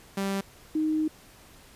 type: tone pair in turn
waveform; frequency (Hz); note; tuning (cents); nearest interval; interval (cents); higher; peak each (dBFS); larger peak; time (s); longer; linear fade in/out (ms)
sawtooth / sine; 196 / 311.1; G3 / D#4; 0 / 0; minor sixth; 800; second; -23; neither; 0.17-0.41 / 0.75-1.08; second; 5
effects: pink hiss -53 dBFS RMS until 1.75 s + resampled to 32000 Hz